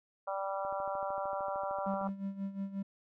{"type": "harmonic tone", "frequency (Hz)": 195.1, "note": "G3", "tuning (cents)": -8, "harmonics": [3, 4, 5, 6, 7], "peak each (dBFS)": [-37, -39, -41, -43, -44], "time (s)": [0.27, 2.08], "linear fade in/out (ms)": 10}
{"type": "click train", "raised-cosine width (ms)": 1, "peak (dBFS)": -35, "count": 20, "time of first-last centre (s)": [0.65, 2.089], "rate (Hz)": 13.2}
{"type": "tone with tremolo", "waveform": "triangle", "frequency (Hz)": 196.1, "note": "G3", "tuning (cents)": 1, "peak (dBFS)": -31, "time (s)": [1.86, 2.83], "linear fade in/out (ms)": 10, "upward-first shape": "sine", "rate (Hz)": 5.6, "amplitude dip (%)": 75}
{"effects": []}